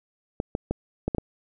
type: clicks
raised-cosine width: 2 ms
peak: -12 dBFS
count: 6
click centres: 0.401 / 0.551 / 0.71 / 1.08 / 1.148 / 1.183 s
effects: none